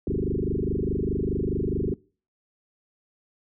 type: tone with frequency modulation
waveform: sine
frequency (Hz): 225.9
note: A3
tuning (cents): +46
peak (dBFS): -23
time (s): 0.07-1.94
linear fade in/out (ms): 2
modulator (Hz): 24.8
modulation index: 7.8
effects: noise-tail reverb RT60 0.4 s tail -24 dB re dry